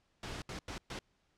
pink noise bursts at uneven times, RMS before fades -42 dBFS, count 4, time 0.23-0.42 / 0.49-0.59 / 0.68-0.78 / 0.9-0.99 s, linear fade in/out 2 ms, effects pink hiss -75 dBFS RMS until 1.37 s + low-pass 6000 Hz 12 dB/octave

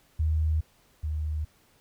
sine tone pair in turn, 78.3 / 76.69 Hz, D#2 / D#2, +11 / -24 cents, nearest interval unison, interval 35 cents, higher first, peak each -22 / -27 dBFS, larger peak first, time 0.19-0.61 / 1.03-1.45 s, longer neither, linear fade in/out 10 ms, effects pink hiss -63 dBFS RMS until 1.8 s

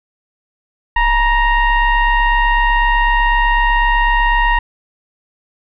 sine tone with frequency modulation, 950 Hz, A#5, 33 cents sharp, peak -10 dBFS, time 0.96-4.59 s, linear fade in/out 5 ms, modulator 916 Hz, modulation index 1.3, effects none

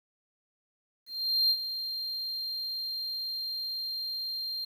triangle tone with ADSR envelope, 4186 Hz, C8, in tune, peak -20 dBFS, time 1.06-4.65 s, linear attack 440 ms, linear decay 61 ms, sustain -11 dB, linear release 8 ms, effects 10-bit

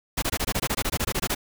pink noise bursts, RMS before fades -25 dBFS, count 16, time 0.17-1.349 s, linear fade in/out 10 ms, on 54 ms, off 21 ms, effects none

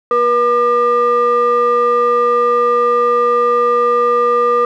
triangle ring-modulated tone, 360 Hz, F#4, 47 cents flat, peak -5 dBFS, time 0.11-4.65 s, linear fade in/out 2 ms, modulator 842 Hz, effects none

